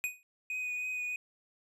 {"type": "tone with exponential decay", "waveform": "square", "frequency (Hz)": 2489, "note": "D#7", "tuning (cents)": 0, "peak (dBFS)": -28, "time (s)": [0.04, 0.23], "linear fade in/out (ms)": 0, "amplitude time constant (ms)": 40}
{"type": "tone with vibrato", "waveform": "triangle", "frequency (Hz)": 2489, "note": "D#7", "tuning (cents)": 0, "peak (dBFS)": -32, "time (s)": [0.5, 1.16], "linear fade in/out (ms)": 2, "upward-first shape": "triangle", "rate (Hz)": 3.2, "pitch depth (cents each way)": 19}
{"effects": ["resampled to 32000 Hz"]}